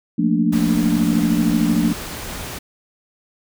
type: chord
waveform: sine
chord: Bb major seventh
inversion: second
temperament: equal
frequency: 174.61 / 220 / 233.1 / 293.7 Hz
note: F3 / A3 / Bb3 / D4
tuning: 0 / 0 / 0 / 0 cents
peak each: -20 dBFS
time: 0.18-1.93 s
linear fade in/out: 10 ms
type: noise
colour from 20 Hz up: pink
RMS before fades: -30 dBFS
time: 0.52-2.59 s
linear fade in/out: 10 ms
effects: none